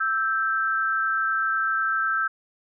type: tone pair together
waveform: sine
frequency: 1320.1 / 1568 Hz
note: E6 / G6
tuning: +2 / 0 cents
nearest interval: minor third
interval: 298 cents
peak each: -24 dBFS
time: 0-2.28 s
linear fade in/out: 10 ms
effects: none